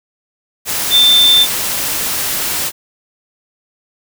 sine tone in noise, 3560 Hz, A7, 20 cents sharp, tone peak -6 dBFS, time 0.9-1.47 s, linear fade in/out 50 ms, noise white, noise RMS -18 dBFS, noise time 0.65-2.72 s, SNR +9 dB, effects none

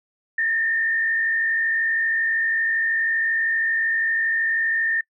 sine tone with frequency modulation, 1812 Hz, A#6, 50 cents flat, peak -19 dBFS, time 0.38-5.01 s, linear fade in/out 5 ms, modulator 52.7 Hz, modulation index 0.76, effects noise-tail reverb RT60 0.1 s tail -25 dB re dry

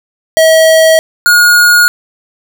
square tone pair in turn, 642 / 1437.5 Hz, E5 / F6, -46 / +50 cents, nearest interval octave + major second, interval 1396 cents, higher second, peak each -4 dBFS, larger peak neither, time 0.37-0.99 / 1.26-1.88 s, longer neither, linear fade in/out 0 ms, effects none

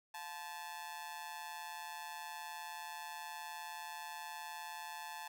sawtooth tone with amplitude modulation, 870 Hz, A5, 20 cents flat, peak -37 dBFS, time 0.14-5.28 s, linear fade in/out 5 ms, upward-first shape sine, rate 159 Hz, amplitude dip 80%, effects none

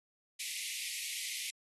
pink high-pass noise, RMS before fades -40 dBFS, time 0.39-1.51 s, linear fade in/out 10 ms, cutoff 2000 Hz, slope 96 dB/octave, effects AAC 32 kbps

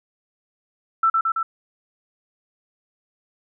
sine tone with echo, 1331 Hz, E6, 16 cents sharp, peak -14 dBFS, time 1.03-1.1 s, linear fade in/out 5 ms, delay 110 ms, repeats 3, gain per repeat -2 dB, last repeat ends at 1.43 s, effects none

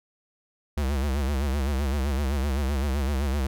square tone with vibrato, 69.3 Hz, C#2, in tune, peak -24 dBFS, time 0.77-3.47 s, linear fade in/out 5 ms, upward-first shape sine, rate 7.8 Hz, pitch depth 120 cents each way, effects none

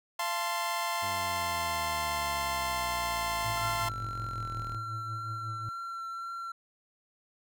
sawtooth chord, F major, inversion none, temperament equal with one note detuned, 685.3 / 880 / 1046.5 Hz, F5 / A5 / C6, -33 / 0 / 0 cents, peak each -32 / -32 / -29 dBFS, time 0.19-3.89 s, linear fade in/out 5 ms
sawtooth exponential sweep, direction down, 96.8 to 39 Hz, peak -38 dBFS, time 1.02-4.77 s, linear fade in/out 10 ms
triangle tone with tremolo, 110.3 Hz, A2, 5 cents sharp, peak -33 dBFS, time 3.45-5.69 s, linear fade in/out 0 ms, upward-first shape triangle, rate 5.5 Hz, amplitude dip 65%
triangle tone with vibrato, 1358 Hz, F6, 49 cents flat, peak -34 dBFS, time 3.57-6.52 s, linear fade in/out 5 ms, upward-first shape triangle, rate 1.9 Hz, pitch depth 12 cents each way
effects none

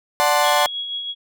35% pulse chord, D dominant seventh, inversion none, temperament equal, 587.3 / 740 / 880 / 1046.5 Hz, D5 / F#5 / A5 / C6, 0 / 0 / 0 / 0 cents, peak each -19 dBFS, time 0.2-0.66 s, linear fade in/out 0 ms
sine tone with tremolo, 3324 Hz, G#7, 1 cent sharp, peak -23 dBFS, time 0.42-1.15 s, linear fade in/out 50 ms, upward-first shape sine, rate 6.1 Hz, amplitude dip 40%
effects none

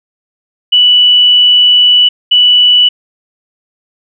sine tone pair in turn, 2960 / 2960 Hz, F#7 / F#7, 0 / 0 cents, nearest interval unison, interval 0 cents, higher neither, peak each -3 dBFS, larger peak neither, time 0.72-2.09 / 2.31-2.89 s, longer first, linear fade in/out 10 ms, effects none

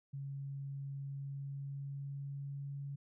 sine tone with pitch glide, 138.59 to 140.28 Hz, C#3 to C#3, 0 to +21 cents, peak -40 dBFS, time 0.13-2.96 s, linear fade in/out 10 ms, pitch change +21 cents, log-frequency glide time 1.03-2.75 s, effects none

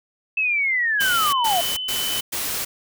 sine linear sweep, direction down, 2637 to 659 Hz, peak -18 dBFS, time 0.37-1.61 s, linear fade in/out 5 ms
sine tone, 3025 Hz, F#7, 38 cents sharp, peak -25 dBFS, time 0.99-2.21 s, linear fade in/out 10 ms
white noise bursts, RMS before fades -26 dBFS, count 4, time 1-2.65 s, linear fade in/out 10 ms, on 330 ms, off 110 ms
effects none

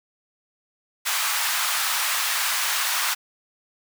pink high-pass noise, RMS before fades -24 dBFS, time 1.05-3.15 s, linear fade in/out 20 ms, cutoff 980 Hz, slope 24 dB/octave, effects none

